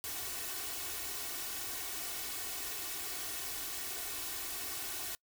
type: noise with comb filter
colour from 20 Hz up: white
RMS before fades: -40 dBFS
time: 0.04-5.15 s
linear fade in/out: 0 ms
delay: 2.7 ms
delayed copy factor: +0.85
effects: noise-tail reverb RT60 0.1 s tail -26 dB re dry